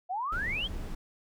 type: exponential sweep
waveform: sine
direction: up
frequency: 694 to 3356 Hz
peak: -30 dBFS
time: 0.09-0.68 s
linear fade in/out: 20 ms
type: noise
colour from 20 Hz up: brown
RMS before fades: -37 dBFS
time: 0.32-0.95 s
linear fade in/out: 5 ms
effects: none